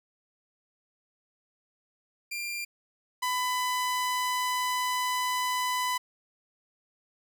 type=tone pair in turn; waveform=sawtooth; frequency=2385 / 1000.5 Hz; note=D7 / B5; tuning=+26 / +22 cents; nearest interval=octave + minor third; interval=1504 cents; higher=first; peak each=-29 / -23 dBFS; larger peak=second; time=2.31-2.65 / 3.22-5.98 s; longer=second; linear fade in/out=10 ms; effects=none